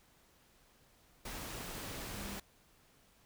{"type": "tone in noise", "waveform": "sine", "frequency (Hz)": 199.9, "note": "G3", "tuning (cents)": 34, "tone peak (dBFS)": -46, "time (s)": [2.14, 2.38], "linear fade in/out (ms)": 5, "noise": "pink", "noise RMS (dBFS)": -44, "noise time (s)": [1.25, 2.4], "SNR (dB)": -5, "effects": ["pink hiss -67 dBFS RMS until 3.25 s"]}